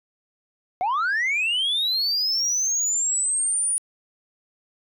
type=linear sweep; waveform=sine; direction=up; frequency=698.5 to 9680 Hz; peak=-18 dBFS; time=0.81-3.78 s; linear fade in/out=0 ms; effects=tanh soft clip ceiling -19 dBFS